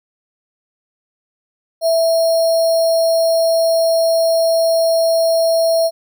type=tone with sample-and-hold; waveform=sine; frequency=659 Hz; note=E5; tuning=1 cent flat; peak=-11 dBFS; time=1.81-5.91 s; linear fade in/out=50 ms; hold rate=4900 Hz; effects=none